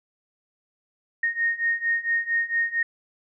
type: beating tone pair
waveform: sine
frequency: 1851 / 1855.4 Hz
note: A#6 / A#6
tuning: -13 / -9 cents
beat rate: 4.4 Hz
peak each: -26 / -24 dBFS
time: 1.23-2.83 s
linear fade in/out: 5 ms
effects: none